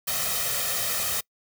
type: noise with comb filter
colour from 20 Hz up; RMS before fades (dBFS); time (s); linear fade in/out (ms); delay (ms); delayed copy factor
white; -27; 0.07-1.21; 10; 1.6; +0.75
effects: noise-tail reverb RT60 0.1 s tail -25 dB re dry + high-pass 60 Hz 12 dB/octave